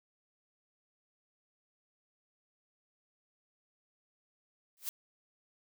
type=noise with exponential growth; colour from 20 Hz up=blue; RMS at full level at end=-33 dBFS; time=4.77-4.89 s; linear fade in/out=0 ms; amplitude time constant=25 ms; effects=none